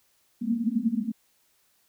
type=band-pass noise; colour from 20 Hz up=white; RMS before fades=-27 dBFS; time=0.41-1.12 s; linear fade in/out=10 ms; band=210 to 240 Hz; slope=96 dB/octave; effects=white hiss -67 dBFS RMS until 1.88 s